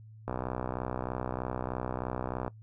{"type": "click train", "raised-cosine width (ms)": 1, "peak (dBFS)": -19, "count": 140, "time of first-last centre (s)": [0.28, 2.479], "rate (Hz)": 63.2, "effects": ["noise-tail reverb RT60 0.1 s tail -20 dB re dry", "added 109 Hz sine -48 dBFS peak until 2.62 s"]}